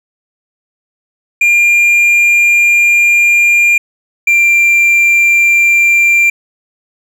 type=tone pair in turn; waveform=triangle; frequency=2400 / 2372 Hz; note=D7 / D7; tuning=+37 / +17 cents; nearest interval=unison; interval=20 cents; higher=first; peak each=-4 dBFS; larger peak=neither; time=1.41-3.78 / 4.27-6.3 s; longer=first; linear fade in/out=5 ms; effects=none